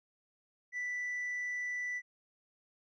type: tone with tanh clipping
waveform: triangle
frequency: 1975.5 Hz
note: B6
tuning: in tune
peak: -35 dBFS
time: 0.72-2.02 s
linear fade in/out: 50 ms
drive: 6 dB
effects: none